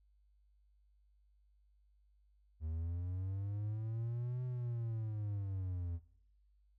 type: linear two-way sweep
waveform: triangle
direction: up then down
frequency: 77 to 126.6 to 83.2 Hz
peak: -35 dBFS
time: 2.6-6 s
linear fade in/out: 50 ms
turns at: 4.44 s
effects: noise-tail reverb RT60 0.7 s tail -18 dB re dry + added 50 Hz sine -67 dBFS peak until 6.78 s